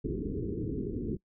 white low-pass noise, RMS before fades -34 dBFS, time 0.04-1.17 s, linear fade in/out 10 ms, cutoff 440 Hz, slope 96 dB/octave, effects noise-tail reverb RT60 0.1 s tail -23 dB re dry

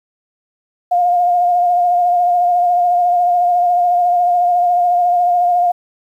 sine tone with vibrato, 708 Hz, F5, 23 cents sharp, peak -10 dBFS, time 0.91-5.72 s, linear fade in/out 10 ms, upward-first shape sine, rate 14 Hz, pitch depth 28 cents each way, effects 8-bit

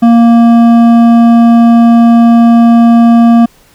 sine tone with hard clipping, 233.1 Hz, A#3, in tune, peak -3 dBFS, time 0.02-3.46 s, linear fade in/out 10 ms, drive 9 dB, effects pink hiss -44 dBFS RMS until 3.74 s

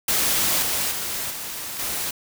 white noise with level steps, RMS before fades -21 / -24 / -28 / -32 / -27 dBFS, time 0.08-2.11 s, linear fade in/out 5 ms, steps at 0.62 / 0.91 / 1.3 / 1.79 s, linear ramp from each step 5 ms, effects none

